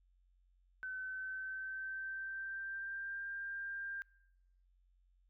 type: tone with pitch glide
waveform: sine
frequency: 1522 to 1593.1 Hz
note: F#6 to G6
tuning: +48 to +28 cents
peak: -40 dBFS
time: 0.83-4.02 s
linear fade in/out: 0 ms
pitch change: +80 cents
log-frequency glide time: 0.99-3.26 s
effects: noise-tail reverb RT60 0.9 s tail -25 dB re dry + added 45 Hz sine -68 dBFS peak until 5.29 s